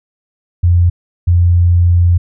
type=tone pair in turn; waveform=sine; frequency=87.3 / 87.3 Hz; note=F2 / F2; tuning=0 / 0 cents; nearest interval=unison; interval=0 cents; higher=neither; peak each=-6 dBFS; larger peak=neither; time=0.63-0.9 / 1.27-2.18 s; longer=second; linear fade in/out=10 ms; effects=none